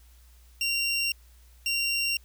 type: tone pair in turn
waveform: 25% pulse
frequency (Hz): 2762 / 2762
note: F7 / F7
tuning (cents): -20 / -20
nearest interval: unison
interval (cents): 0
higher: neither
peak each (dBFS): -21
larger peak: neither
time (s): 0.61-1.12 / 1.66-2.17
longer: neither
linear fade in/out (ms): 2
effects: added 60 Hz sine -52 dBFS peak until 2.24 s + white hiss -62 dBFS RMS until 2.24 s